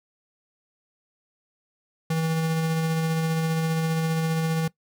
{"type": "tone with tremolo", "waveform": "square", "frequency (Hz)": 161.6, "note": "E3", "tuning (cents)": -34, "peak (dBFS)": -22, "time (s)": [2.1, 4.68], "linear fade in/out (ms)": 5, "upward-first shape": "sine", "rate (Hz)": 15, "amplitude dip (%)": 25, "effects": ["noise-tail reverb RT60 0.1 s tail -20 dB re dry"]}